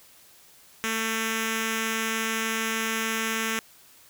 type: tone with notch filter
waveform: 5% pulse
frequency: 223.4 Hz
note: A3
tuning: 27 cents sharp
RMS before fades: -28 dBFS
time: 0.84-3.59 s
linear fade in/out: 0 ms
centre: 730 Hz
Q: 0.92
effects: white hiss -54 dBFS RMS until 4.09 s

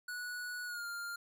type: tone with pitch glide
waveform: square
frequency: 1469 to 1400.2 Hz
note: F#6 to F6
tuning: -13 to +4 cents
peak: -40 dBFS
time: 0.08-1.16 s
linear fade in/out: 5 ms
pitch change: -83 cents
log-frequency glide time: 0.65-0.86 s
effects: none

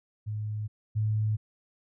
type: tone pair in turn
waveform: sine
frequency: 106.5 / 107.68 Hz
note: G#2 / A2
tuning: +44 / -37 cents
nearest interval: unison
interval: 19 cents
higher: second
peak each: -30 / -24 dBFS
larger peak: second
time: 0.26-0.68 / 0.95-1.37 s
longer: neither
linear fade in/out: 20 ms
effects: none

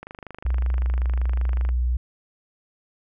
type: click train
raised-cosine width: 0.5 ms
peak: -22 dBFS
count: 43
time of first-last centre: 0.03-1.69 s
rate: 25.3 Hz
type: tone with pitch glide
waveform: sine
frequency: 61.9 to 61.26 Hz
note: B1 to B1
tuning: +5 to -13 cents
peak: -19 dBFS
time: 0.45-1.97 s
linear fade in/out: 5 ms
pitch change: -18 cents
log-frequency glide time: 0.78-0.92 s
effects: none

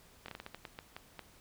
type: slowing click train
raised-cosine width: 0.3 ms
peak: -27 dBFS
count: 11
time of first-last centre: 0.26-1.193 s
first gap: 23 ms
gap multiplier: 1.29
effects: pink hiss -61 dBFS RMS until 1.4 s

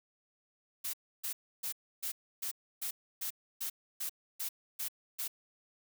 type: noise bursts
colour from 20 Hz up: blue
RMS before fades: -37 dBFS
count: 12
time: 0.84-5.28 s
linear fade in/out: 10 ms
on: 95 ms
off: 300 ms
effects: none

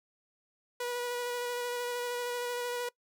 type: tone with vibrato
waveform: sawtooth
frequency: 486.7 Hz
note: B4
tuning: 25 cents flat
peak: -29 dBFS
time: 0.8-2.89 s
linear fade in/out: 5 ms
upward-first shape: square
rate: 13 Hz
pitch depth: 11 cents each way
effects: noise-tail reverb RT60 0.1 s tail -22 dB re dry

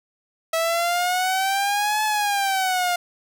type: exponential two-way sweep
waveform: sawtooth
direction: up then down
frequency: 649 to 862 to 702 Hz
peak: -16 dBFS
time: 0.53-2.96 s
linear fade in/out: 5 ms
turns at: 2.04 s
effects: 9-bit

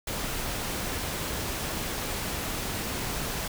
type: noise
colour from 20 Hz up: pink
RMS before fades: -32 dBFS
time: 0.07-3.48 s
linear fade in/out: 5 ms
effects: none

